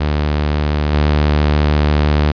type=tone with level steps; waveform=sawtooth; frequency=74.5 Hz; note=D2; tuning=25 cents sharp; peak=-10 / -7 dBFS; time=0-2.32 s; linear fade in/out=10 ms; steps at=0.92 s; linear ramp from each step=20 ms; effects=resampled to 11025 Hz